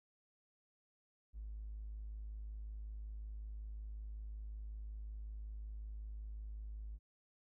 triangle tone, 52.7 Hz, G#1, 26 cents sharp, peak -40 dBFS, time 1.33-6.99 s, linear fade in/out 50 ms, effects tanh soft clip ceiling -41 dBFS

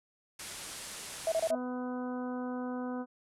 white low-pass noise, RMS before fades -44 dBFS, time 0.39-1.51 s, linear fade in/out 5 ms, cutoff 11000 Hz, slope 48 dB/octave
sine tone bursts, 650 Hz, E5, 24 cents flat, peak -26 dBFS, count 4, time 1.27-1.55 s, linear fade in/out 2 ms, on 49 ms, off 28 ms
harmonic tone, 250 Hz, B3, 21 cents sharp, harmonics 1 / 2 / 3 / 4 / 5 / 6, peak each -35 / -41 / -45 / -47 / -49 / -51 dBFS, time 1.49-3.06 s, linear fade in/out 50 ms
effects none

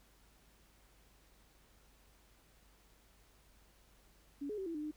sine tone with pitch steps, 283.6 / 421.5 / 383.6 / 332.4 / 300.1 / 303.9 Hz, C#4 / G#4 / G4 / E4 / D4 / D#4, +40 / +26 / -37 / +15 / +38 / -41 cents, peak -38 dBFS, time 4.41-4.914 s, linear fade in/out 10 ms, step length 84 ms, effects added 50 Hz sine -67 dBFS peak until 4.96 s + pink hiss -68 dBFS RMS until 4.96 s

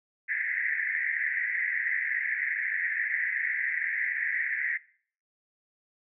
white band-pass noise, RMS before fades -30 dBFS, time 0.28-4.78 s, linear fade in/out 20 ms, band 1700 to 2100 Hz, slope 96 dB/octave, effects noise-tail reverb RT60 0.5 s tail -20 dB re dry

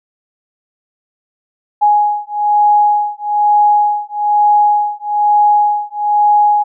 sine beating tone pair, 832 / 833.1 Hz, G#5 / G#5, +3 / +5 cents, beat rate 1.1 Hz, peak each -12 dBFS, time 1.81-6.64 s, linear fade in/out 20 ms, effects none

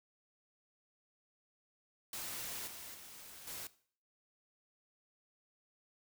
white noise with level steps, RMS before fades -43 / -49 / -53 / -45 dBFS, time 2.13-3.67 s, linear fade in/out 2 ms, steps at 2.67 / 2.94 / 3.47 s, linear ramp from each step 5 ms, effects noise-tail reverb RT60 0.5 s tail -18 dB re dry

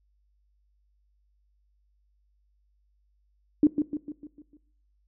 sine tone with echo, 297.8 Hz, D4, 24 cents sharp, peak -14 dBFS, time 3.63-3.67 s, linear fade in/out 2 ms, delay 150 ms, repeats 6, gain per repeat -6 dB, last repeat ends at 4.57 s, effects noise-tail reverb RT60 0.7 s tail -21 dB re dry + added 50 Hz sine -65 dBFS peak until 5.07 s

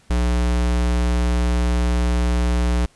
square tone, 60 Hz, B1, 49 cents flat, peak -17 dBFS, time 0.1-2.86 s, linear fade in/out 5 ms, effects pink hiss -55 dBFS RMS until 2.95 s + resampled to 24000 Hz

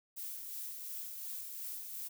violet noise with tremolo, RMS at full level -42 dBFS, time 0.16-2.09 s, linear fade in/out 20 ms, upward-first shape sine, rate 2.8 Hz, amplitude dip 35%, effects none

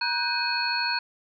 sine tone cluster, 952 / 1494 / 1587 / 2511 / 4338 Hz, A#5 / F#6 / G6 / D#7 / C#8, +36 / +16 / +21 / +15 / -38 cents, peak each -30 / -31 / -33 / -31 / -28 dBFS, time 0.01-0.99 s, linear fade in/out 5 ms, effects none

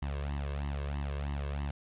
sawtooth tone with flanger, 71 Hz, C#2, 42 cents sharp, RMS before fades -35 dBFS, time 0.02-1.71 s, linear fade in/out 5 ms, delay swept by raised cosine 1 to 1.88 ms, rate 3.1 Hz, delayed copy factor +0.95, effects resampled to 8000 Hz + 10-bit

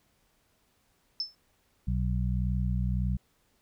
sine tone with exponential decay, 5274 Hz, E8, in tune, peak -25 dBFS, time 1.2-1.35 s, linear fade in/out 1 ms, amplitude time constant 32 ms
harmonic tone, 61.74 Hz, B1, in tune, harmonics 1 / 2 / 3, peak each -28 / -31 / -33 dBFS, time 1.87-3.17 s, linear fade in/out 10 ms
effects pink hiss -70 dBFS RMS until 3.61 s

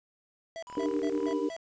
square tone bursts, 659.3 Hz, E5, in tune, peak -38 dBFS, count 5, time 0.56-1.565 s, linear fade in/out 0 ms, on 65 ms, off 170 ms
triangle tone with tremolo, 987.8 Hz, B5, in tune, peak -38 dBFS, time 0.67-1.66 s, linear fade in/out 0 ms, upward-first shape sine, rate 1.9 Hz, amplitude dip 100%
click train, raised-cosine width 0.5 ms, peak -31 dBFS, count 24, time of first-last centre 0.7-1.31 s, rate 37.7 Hz
sine chord, Eb major seventh, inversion third, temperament equal with one note detuned, 293.7 / 304 / 392 / 466.2 Hz, D4 / Eb4 / G4 / Bb4, 0 / -40 / 0 / 0 cents, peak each -33 dBFS, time 0.77-1.49 s, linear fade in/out 2 ms
effects resampled to 16000 Hz + 9-bit

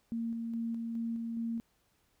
sine tone with tremolo, 230 Hz, A#3, 23 cents flat, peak -32 dBFS, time 0.12-1.6 s, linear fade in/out 0 ms, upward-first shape square, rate 2.4 Hz, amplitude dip 25%, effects pink hiss -73 dBFS RMS until 2.2 s

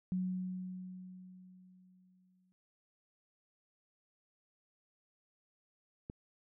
sine tone with exponential decay, 184.1 Hz, F#3, 8 cents flat, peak -31 dBFS, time 0.12-2.52 s, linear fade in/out 0 ms, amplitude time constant 520 ms
click, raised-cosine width 3 ms, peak -30 dBFS, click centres 6.099 s
effects none

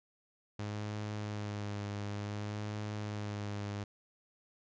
sawtooth tone with vibrato, 103.83 Hz, G#2, in tune, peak -33 dBFS, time 0.59-3.84 s, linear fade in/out 5 ms, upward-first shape sine, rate 0.56 Hz, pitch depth 27 cents each way, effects resampled to 16000 Hz

